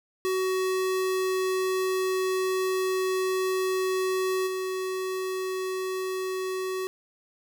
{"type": "tone with level steps", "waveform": "square", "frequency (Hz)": 374.9, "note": "F#4", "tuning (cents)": 23, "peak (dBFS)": [-25, -29], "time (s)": [0.25, 6.87], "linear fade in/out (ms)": 0, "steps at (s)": 4.46, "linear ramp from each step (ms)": 20, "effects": []}